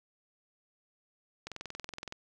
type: click train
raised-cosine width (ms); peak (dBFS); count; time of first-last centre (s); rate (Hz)
0.2; -23; 15; 1.47-2.124; 21.4
effects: none